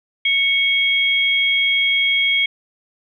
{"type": "tone pair together", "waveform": "sine", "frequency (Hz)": [2217, 3270], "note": ["C#7", "G#7"], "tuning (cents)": [0, -28], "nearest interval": "perfect fifth", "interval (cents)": 672, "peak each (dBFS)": [-16, -18], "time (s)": [0.25, 2.46], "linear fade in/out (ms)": 5, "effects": []}